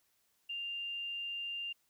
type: tone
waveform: sine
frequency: 2794 Hz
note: F7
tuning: in tune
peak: -37 dBFS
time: 0.49-1.73 s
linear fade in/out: 10 ms
effects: white hiss -75 dBFS RMS until 1.89 s